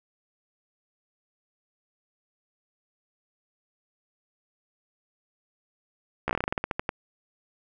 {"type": "slowing click train", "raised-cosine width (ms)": 0.5, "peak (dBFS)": -11, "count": 15, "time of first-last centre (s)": [6.28, 6.891], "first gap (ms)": 14, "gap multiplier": 1.16, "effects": []}